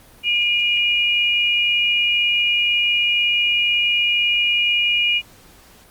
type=tone pair together; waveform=sine; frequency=2418 / 2876 Hz; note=D7 / F#7; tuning=+50 / -50 cents; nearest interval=minor third; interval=300 cents; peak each=-18 dBFS; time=0.23-5.22 s; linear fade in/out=50 ms; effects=pink hiss -48 dBFS RMS until 5.9 s + Opus 32 kbps